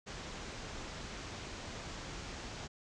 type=low-pass noise; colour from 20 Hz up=pink; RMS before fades=-45 dBFS; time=0.06-2.68 s; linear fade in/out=20 ms; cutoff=7300 Hz; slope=48 dB/octave; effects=none